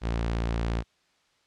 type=tone; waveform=sawtooth; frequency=57.2 Hz; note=A#1; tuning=32 cents flat; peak=-22 dBFS; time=0.01-0.84 s; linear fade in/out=50 ms; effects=white hiss -67 dBFS RMS until 1.46 s + low-pass 5000 Hz 12 dB/octave